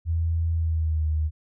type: tone with pitch glide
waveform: sine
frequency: 82.6 to 77.51 Hz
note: E2 to D#2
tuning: +4 to -6 cents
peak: -21 dBFS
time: 0.05-1.31 s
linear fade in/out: 50 ms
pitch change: -110 cents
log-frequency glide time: 0.53-1.07 s
effects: none